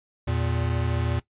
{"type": "tone pair together", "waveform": "square", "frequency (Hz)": [82.41, 116.55], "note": ["E2", "A#2"], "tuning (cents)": [0, 0], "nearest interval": "tritone", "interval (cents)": 600, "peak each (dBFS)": -27, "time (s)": [0.27, 1.2], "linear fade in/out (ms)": 10, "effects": ["noise-tail reverb RT60 0.1 s tail -17 dB re dry", "resampled to 8000 Hz"]}